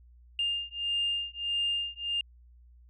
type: beating tone pair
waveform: sine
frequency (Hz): 2809 / 2810.6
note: F7 / F7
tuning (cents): +9 / +10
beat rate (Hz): 1.6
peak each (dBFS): -31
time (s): 0.39-2.21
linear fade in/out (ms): 2
effects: tanh soft clip ceiling -21 dBFS + added 60 Hz sine -53 dBFS peak until 2.89 s